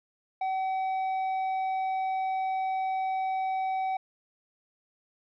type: tone with tanh clipping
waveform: sine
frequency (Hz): 760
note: F#5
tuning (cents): +46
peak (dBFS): -28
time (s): 0.41-3.97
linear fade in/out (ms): 5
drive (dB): 6
effects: none